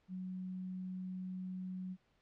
sine tone, 185 Hz, F#3, in tune, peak -40 dBFS, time 0.08-1.97 s, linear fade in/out 50 ms, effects pink hiss -75 dBFS RMS until 2.21 s + low-pass 4000 Hz 12 dB/octave

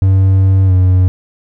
triangle tone with pitch glide, 95.7 to 92.17 Hz, G2 to F#2, -41 to -6 cents, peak -4 dBFS, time 0.02-1.08 s, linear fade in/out 0 ms, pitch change -65 cents, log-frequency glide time 0.66-0.72 s, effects none

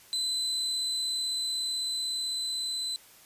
35% pulse tone with level ramp, 4031 Hz, B7, 35 cents sharp, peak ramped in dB -26 to -29 dBFS, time 0.13-2.96 s, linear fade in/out 0 ms, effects white hiss -55 dBFS RMS until 3.25 s + resampled to 32000 Hz

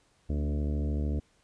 harmonic tone with a mistuned harmonic, 73.5 Hz, D2, 2 cents sharp, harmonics 1 / 2 / 3 / 4 / 5 / 6 / 7 / 8 / 9, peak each -28 / -37 / -37 / -39 / -46 / -45 / -48 / -51 / -52 dBFS, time 0.29-1.2 s, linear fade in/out 10 ms, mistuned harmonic 3, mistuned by +21 cents, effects pink hiss -67 dBFS RMS until 1.43 s + resampled to 22050 Hz

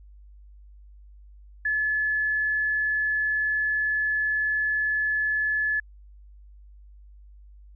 sine tone, 1719 Hz, A6, 41 cents flat, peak -22 dBFS, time 1.65-5.8 s, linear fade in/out 5 ms, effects added 50 Hz sine -46 dBFS peak until 7.75 s

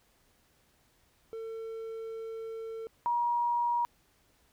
triangle / sine tone pair in turn, 450 / 953.5 Hz, A4 / A#5, +39 / +39 cents, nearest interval octave + minor second, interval 1300 cents, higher second, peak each -35 / -26 dBFS, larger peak second, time 1.33-2.87 / 3.06-3.85 s, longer first, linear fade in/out 0 ms, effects pink hiss -68 dBFS RMS until 4.52 s

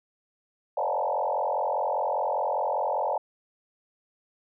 sine tone with frequency modulation, 727 Hz, F#5, 31 cents flat, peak -24 dBFS, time 0.77-3.18 s, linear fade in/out 5 ms, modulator 45 Hz, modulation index 4.5, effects none

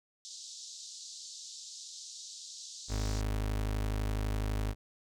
white band-pass noise, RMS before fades -47 dBFS, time 0.25-3.21 s, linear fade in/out 0 ms, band 3700 to 7400 Hz, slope 48 dB/octave
30% pulse tone, 52 Hz, G#1, 3 cents sharp, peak -28 dBFS, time 2.88-4.75 s, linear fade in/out 50 ms
effects none

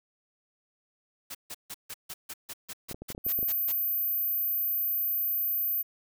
white noise bursts, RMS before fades -39 dBFS, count 13, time 1.3-3.724 s, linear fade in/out 10 ms, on 48 ms, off 150 ms
clicks, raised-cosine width 2 ms, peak -27 dBFS, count 9, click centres 2.913 / 2.945 / 3.02 / 3.103 / 3.149 / 3.179 / 3.265 / 3.39 / 3.429 s
sine tone, 14370 Hz, A9, 35 cents sharp, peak -26 dBFS, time 3.24-5.83 s, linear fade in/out 20 ms
effects none

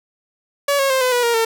sawtooth tone with pitch steps, 567 / 546.1 / 526 / 506.6 / 487.9 / 470 / 452.6 Hz, C#5 / C#5 / C5 / B4 / B4 / A#4 / A4, +39 / -26 / +9 / +44 / -21 / +14 / +49 cents, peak -11 dBFS, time 0.68-1.45 s, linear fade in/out 5 ms, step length 110 ms, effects none

